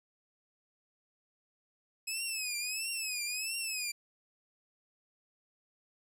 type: tone with vibrato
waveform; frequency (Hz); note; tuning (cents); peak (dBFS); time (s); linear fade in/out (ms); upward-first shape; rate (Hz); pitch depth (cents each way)
15% pulse; 2558; D#7; +47; -27; 2.07-3.92; 10; triangle; 1.5; 140
effects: none